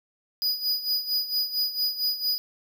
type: tone with tremolo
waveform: square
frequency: 4938 Hz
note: D#8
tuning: 14 cents flat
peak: -22 dBFS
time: 0.42-2.38 s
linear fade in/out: 0 ms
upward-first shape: sine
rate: 4.4 Hz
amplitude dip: 75%
effects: none